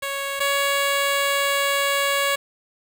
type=tone pair in turn; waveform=10% pulse; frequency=554.4 / 559.9 Hz; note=C#5 / C#5; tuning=0 / +17 cents; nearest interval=unison; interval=17 cents; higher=second; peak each=-17 / -11 dBFS; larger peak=second; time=0.02-0.4 / 0.4-2.36 s; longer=second; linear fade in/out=10 ms; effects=7-bit